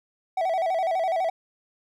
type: tone with vibrato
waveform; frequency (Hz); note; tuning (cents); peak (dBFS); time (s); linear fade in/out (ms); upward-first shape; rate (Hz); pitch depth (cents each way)
triangle; 704; F5; +14; -20; 0.37-1.3; 5; square; 12; 120
effects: none